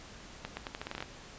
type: accelerating click train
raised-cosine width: 0.3 ms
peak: -21 dBFS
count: 11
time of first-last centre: 0.45-1.025 s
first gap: 120 ms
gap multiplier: 0.82
effects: pink hiss -50 dBFS RMS until 1.38 s + resampled to 16000 Hz